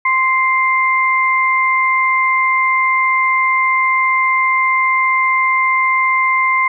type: tone pair together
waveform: sine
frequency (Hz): 1046.5 / 2095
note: C6 / C7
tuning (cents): 0 / +2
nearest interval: octave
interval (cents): 1202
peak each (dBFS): -14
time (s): 0.05-6.68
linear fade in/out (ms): 5
effects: none